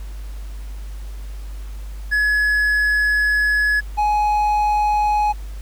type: tone pair in turn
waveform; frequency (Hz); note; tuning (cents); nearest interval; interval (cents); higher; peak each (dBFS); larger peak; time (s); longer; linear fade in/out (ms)
triangle; 1694 / 838.7; G#6 / G#5; +34 / +17; octave; 1217; first; -13; neither; 2.11-3.81 / 3.97-5.33; first; 20
effects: added 50 Hz sine -28 dBFS peak until 5.61 s + pink hiss -47 dBFS RMS until 5.61 s